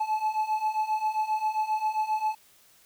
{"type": "beating tone pair", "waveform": "triangle", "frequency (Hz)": [859, 866.5], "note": ["A5", "A5"], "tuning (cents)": [-42, -27], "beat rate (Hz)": 7.5, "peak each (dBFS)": [-28, -25], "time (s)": [0, 2.35], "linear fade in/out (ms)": 10, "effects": ["white hiss -59 dBFS RMS until 2.85 s"]}